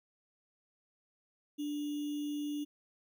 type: tone with sample-and-hold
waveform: sine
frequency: 293.7 Hz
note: D4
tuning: in tune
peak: -34 dBFS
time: 1.58-2.65 s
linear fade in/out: 20 ms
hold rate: 3150 Hz
effects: none